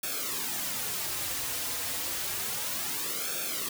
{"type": "noise with flanger", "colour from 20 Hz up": "white", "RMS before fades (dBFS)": -33, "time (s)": [0.03, 3.69], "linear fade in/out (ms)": 5, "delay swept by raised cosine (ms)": [1, 5.3], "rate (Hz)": 0.3, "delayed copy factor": -0.75, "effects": []}